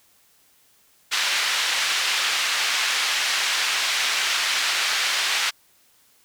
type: band-pass noise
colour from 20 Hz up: pink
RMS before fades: -23 dBFS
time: 1.11-5.51 s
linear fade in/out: 20 ms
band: 1800 to 5100 Hz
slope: 12 dB/octave
effects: white hiss -59 dBFS RMS until 6.24 s